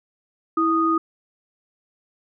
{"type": "tone pair together", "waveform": "sine", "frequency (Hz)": [326.7, 1239], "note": ["E4", "D#6"], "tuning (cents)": [-15, -8], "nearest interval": "octave + major seventh", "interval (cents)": 2307, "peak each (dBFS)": [-20, -19], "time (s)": [0.57, 0.98], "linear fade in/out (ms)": 5, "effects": []}